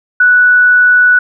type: tone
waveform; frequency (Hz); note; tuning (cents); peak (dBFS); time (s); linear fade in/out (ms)
sine; 1478; F#6; -2; -4; 0.2-1.19; 5
effects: none